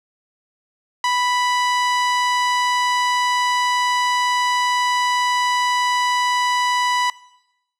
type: tone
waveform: sawtooth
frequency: 987.8 Hz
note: B5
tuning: in tune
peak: -13 dBFS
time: 1.04-7.1 s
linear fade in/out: 2 ms
effects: noise-tail reverb RT60 0.9 s tail -20 dB re dry + low-pass 7000 Hz 12 dB/octave